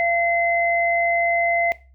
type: tone pair together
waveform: sine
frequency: 685.4 / 2054 Hz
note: F5 / C7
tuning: -33 / -33 cents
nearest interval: octave + perfect fifth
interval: 1900 cents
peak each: -20 dBFS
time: 0-1.72 s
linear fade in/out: 0 ms
effects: noise-tail reverb RT60 0.3 s tail -17 dB re dry + added 65 Hz sine -48 dBFS peak until 1.94 s